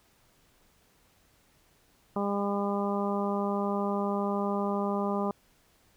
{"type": "harmonic tone", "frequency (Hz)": 201.4, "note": "G3", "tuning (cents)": 47, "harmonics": [1, 2, 3, 4, 5, 6], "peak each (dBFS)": [-30, -33, -35, -36, -37, -38], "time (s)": [2.16, 5.31], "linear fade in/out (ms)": 2, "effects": ["pink hiss -65 dBFS RMS until 5.96 s"]}